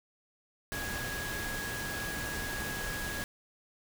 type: tone in noise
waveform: sine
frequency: 1658 Hz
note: G#6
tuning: 3 cents flat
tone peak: -38 dBFS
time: 0.72-3.24 s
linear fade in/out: 0 ms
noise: pink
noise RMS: -38 dBFS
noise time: 0.72-3.24 s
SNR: -3 dB
effects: none